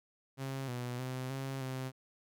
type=tone with pitch steps; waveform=sawtooth; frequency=134.6 / 123.2 / 128.8 / 134.6 / 130.6 Hz; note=C3 / B2 / C3 / C3 / C3; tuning=+49 / -4 / -27 / +49 / -3 cents; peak=-33 dBFS; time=0.37-1.92 s; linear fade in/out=50 ms; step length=310 ms; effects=none

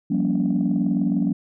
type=chord; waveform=sine; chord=G half-diminished seventh; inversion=third; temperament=just; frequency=176.4 / 196 / 235.2 / 282.2 Hz; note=F3 / G3 / Bb3 / Db4; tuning=+18 / 0 / +16 / +31 cents; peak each=-23 dBFS; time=0.1-1.33 s; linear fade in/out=10 ms; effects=tanh soft clip ceiling -12 dBFS

